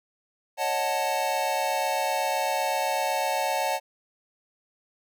square chord, D# half-diminished seventh, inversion third, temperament equal, 554.4 / 622.3 / 740 / 880 Hz, C#5 / D#5 / F#5 / A5, 0 / 0 / 0 / 0 cents, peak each -32 / -33 / -30 / -29 dBFS, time 0.57-3.8 s, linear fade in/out 50 ms, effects none

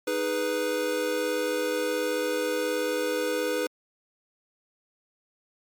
square chord, G# minor, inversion second, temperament equal, 311.1 / 415.3 / 493.9 Hz, D#4 / G#4 / B4, 0 / 0 / 0 cents, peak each -33 / -32 / -28 dBFS, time 0.07-3.67 s, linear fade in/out 5 ms, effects MP3 96 kbps

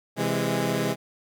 15% pulse chord, C augmented, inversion none, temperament equal with one note detuned, 130.81 / 164.81 / 205.4 Hz, C3 / E3 / G#3, 0 / 0 / -19 cents, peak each -22 / -22 / -21 dBFS, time 0.16-0.96 s, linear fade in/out 50 ms, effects none

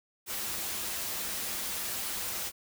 white noise with comb filter, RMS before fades -35 dBFS, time 0.26-2.52 s, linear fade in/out 50 ms, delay 7 ms, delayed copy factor -0.5, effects none

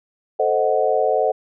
sine chord, A diminished seventh, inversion none, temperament equal, 440 / 523.3 / 622.3 / 740 Hz, A4 / C5 / Eb5 / Gb5, 0 / 0 / 0 / 0 cents, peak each -21 dBFS, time 0.39-1.32 s, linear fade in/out 10 ms, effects none

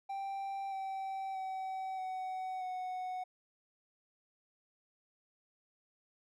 triangle tone with pitch steps, 784 / 772.3 / 760.8 / 749.5 / 738.3 Hz, G5 / G5 / F#5 / F#5 / F#5, 0 / -26 / +48 / +22 / -4 cents, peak -35 dBFS, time 0.09-3.24 s, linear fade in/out 10 ms, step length 630 ms, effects none

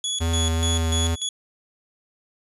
25% pulse tone with tremolo, 3385 Hz, G#7, 32 cents sharp, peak -20 dBFS, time 0.04-1.29 s, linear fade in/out 2 ms, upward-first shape square, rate 3.4 Hz, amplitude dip 75%
square tone with vibrato, 82.2 Hz, E2, 4 cents flat, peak -21 dBFS, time 0.2-1.16 s, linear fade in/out 20 ms, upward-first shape triangle, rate 2.5 Hz, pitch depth 20 cents each way
effects resampled to 32000 Hz

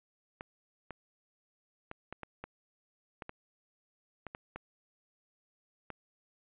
clicks, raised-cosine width 0.5 ms, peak -26 dBFS, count 12, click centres 0.409 / 0.907 / 1.914 / 2.126 / 2.233 / 2.44 / 3.222 / 3.294 / 4.267 / 4.349 / 4.56 / 5.903 s, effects resampled to 8000 Hz

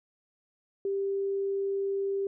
sine tone, 393.9 Hz, G4, 8 cents sharp, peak -27 dBFS, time 0.85-2.27 s, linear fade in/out 2 ms, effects none

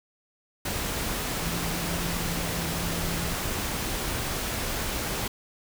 sine tone in noise, 170.5 Hz, F3, 41 cents flat, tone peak -33 dBFS, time 1.42-3.33 s, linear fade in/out 5 ms, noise pink, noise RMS -30 dBFS, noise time 0.65-5.28 s, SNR -6 dB, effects none

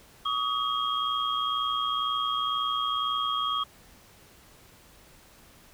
sine tone cluster, 1135 / 1257 / 3256 Hz, C#6 / D#6 / G#7, +41 / +17 / -35 cents, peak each -30 dBFS, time 0.25-3.64 s, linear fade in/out 10 ms, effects pink hiss -55 dBFS RMS until 5.73 s

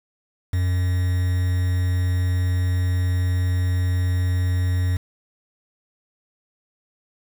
triangle tone with quantisation, 90.5 Hz, F#2, 38 cents flat, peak -16 dBFS, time 0.53-4.97 s, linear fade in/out 5 ms, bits 6, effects none

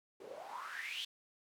white noise with band-pass filter sweep, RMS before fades -45 dBFS, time 0.2-1.05 s, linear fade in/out 5 ms, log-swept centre 390 to 3500 Hz, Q 8.3, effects none

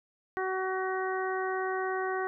harmonic tone, 376.4 Hz, F#4, 30 cents sharp, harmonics 1 / 2 / 3 / 4 / 5, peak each -32 / -35 / -37 / -38 / -39 dBFS, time 0.37-2.27 s, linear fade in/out 0 ms, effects none

